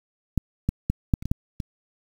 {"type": "clicks", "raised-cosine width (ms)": 5, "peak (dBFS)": [-8, -9, -9, -6, -24, -16, -8, -17], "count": 8, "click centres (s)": [0.377, 0.69, 0.9, 1.138, 1.225, 1.256, 1.315, 1.602], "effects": ["7-bit"]}